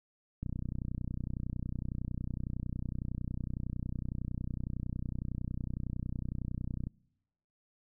click train, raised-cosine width 5 ms, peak -24 dBFS, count 200, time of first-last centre 0.43-6.87 s, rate 30.9 Hz, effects noise-tail reverb RT60 0.9 s tail -26 dB re dry

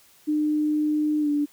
sine tone with pitch glide, 302.3 to 292.2 Hz, D#4 to D4, -50 to -9 cents, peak -20 dBFS, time 0.27-1.46 s, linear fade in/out 20 ms, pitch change -59 cents, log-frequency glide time 1.2-1.29 s, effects white hiss -56 dBFS RMS until 1.52 s

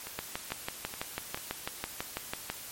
two click trains, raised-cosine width 0.3 ms, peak -23 / -16 dBFS, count 4 / 15, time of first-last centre 0.07-1.374 / 0.19-2.5 s, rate 2.3 / 6.06 Hz, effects white hiss -44 dBFS RMS until 2.71 s + MP3 64 kbps

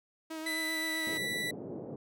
sawtooth tone with vibrato, 317.7 Hz, D#4, 36 cents sharp, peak -34 dBFS, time 0.3-1.18 s, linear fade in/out 10 ms, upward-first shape sine, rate 7.7 Hz, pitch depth 22 cents each way
30% pulse tone with pitch glide, 1992 to 1968 Hz, B6 to B6, +14 to -7 cents, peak -30 dBFS, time 0.46-1.51 s, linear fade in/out 5 ms, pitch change -21 cents, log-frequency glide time 0.56-1.02 s
white band-pass noise, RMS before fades -42 dBFS, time 1.07-1.96 s, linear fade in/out 2 ms, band 120 to 510 Hz, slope 24 dB/octave
effects none

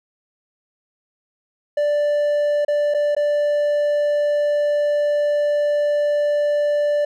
triangle tone with dropouts, 587.3 Hz, D5, in tune, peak -14 dBFS, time 1.77-7.05 s, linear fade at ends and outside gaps 5 ms, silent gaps 2.649-2.681 / 2.94-2.945 / 3.15-3.165 s, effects none

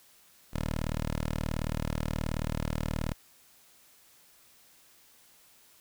10% pulse tone, 38.66 Hz, D#1, 10 cents flat, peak -22 dBFS, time 0.53-3.14 s, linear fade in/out 10 ms, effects white hiss -60 dBFS RMS until 5.8 s

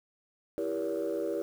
sine chord, E diminished seventh, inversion none, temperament just, 329.6 / 395.6 / 474.7 / 569.6 Hz, E4 / G4 / Bb4 / Db5, 0 / +16 / +31 / +47 cents, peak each -34 dBFS, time 0.58-1.42 s, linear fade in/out 0 ms, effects tanh soft clip ceiling -24 dBFS + 9-bit

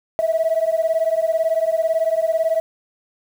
sine beating tone pair, 641 / 659 Hz, E5 / E5, -49 / -1 cents, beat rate 18 Hz, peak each -18 dBFS, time 0.19-2.6 s, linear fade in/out 0 ms, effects tanh soft clip ceiling -11 dBFS + 7-bit

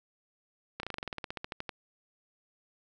slowing click train, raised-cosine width 0.3 ms, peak -20 dBFS, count 17, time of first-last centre 0.8-1.692 s, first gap 32 ms, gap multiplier 1.07, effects none

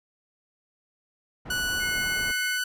pink low-pass noise, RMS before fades -39 dBFS, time 1.45-2.32 s, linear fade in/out 10 ms, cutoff 1400 Hz, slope 12 dB/octave
sawtooth tone with pitch glide, 1478 to 1492.6 Hz, F#6 to F#6, -2 to +15 cents, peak -22 dBFS, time 1.5-2.64 s, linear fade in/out 5 ms, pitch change +17 cents, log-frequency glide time 1.65-2.39 s
sine tone with tremolo, 2148 Hz, C7, 45 cents sharp, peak -31 dBFS, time 1.79-2.59 s, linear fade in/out 50 ms, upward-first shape triangle, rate 6.4 Hz, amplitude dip 30%
effects none

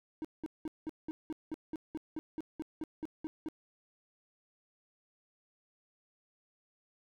triangle tone bursts, 313.3 Hz, D#4, 12 cents sharp, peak -33 dBFS, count 16, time 0.22-3.486 s, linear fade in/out 0 ms, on 26 ms, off 190 ms, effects none

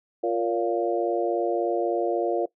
harmonic tone with a mistuned harmonic, 116.54 Hz, A#2, in tune, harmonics 3 / 4 / 5 / 6, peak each -26 / -27 / -28 / -29 dBFS, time 0.23-2.46 s, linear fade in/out 10 ms, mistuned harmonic 5, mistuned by -39 cents, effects noise-tail reverb RT60 0.1 s tail -19 dB re dry

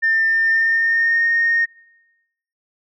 sine tone with pitch glide, 1799 to 1847.4 Hz, A6 to A#6, +38 to -16 cents, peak -13 dBFS, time 0.02-1.66 s, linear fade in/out 20 ms, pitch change +46 cents, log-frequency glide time 0.4-1.26 s, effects noise-tail reverb RT60 0.9 s tail -22 dB re dry + tanh soft clip ceiling -9 dBFS

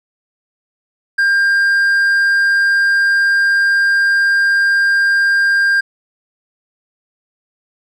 sine tone with hard clipping, 1599 Hz, G6, 34 cents sharp, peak -11 dBFS, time 1.18-5.81 s, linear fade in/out 10 ms, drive 3 dB, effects none

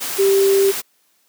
sine tone in noise, 392 Hz, G4, in tune, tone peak -11 dBFS, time 0.18-0.72 s, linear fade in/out 20 ms, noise white, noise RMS -25 dBFS, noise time 0-0.82 s, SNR +11 dB, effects white hiss -61 dBFS RMS until 1.28 s + high-pass 200 Hz 12 dB/octave

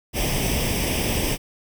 pink noise with comb filter, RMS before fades -23 dBFS, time 0.13-1.38 s, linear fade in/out 50 ms, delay 0.36 ms, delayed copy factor +0.75, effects none

